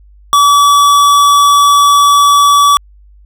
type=tone with hard clipping; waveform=sine; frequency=1146 Hz; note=D6; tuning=43 cents flat; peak=-6 dBFS; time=0.33-2.77 s; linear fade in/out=0 ms; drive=17 dB; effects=added 50 Hz sine -38 dBFS peak until 3.25 s